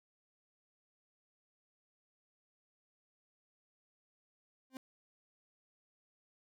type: tone with exponential growth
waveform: 40% pulse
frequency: 261.6 Hz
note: C4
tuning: in tune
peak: -39 dBFS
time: 4.7-4.77 s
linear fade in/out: 1 ms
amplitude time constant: 15 ms
effects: none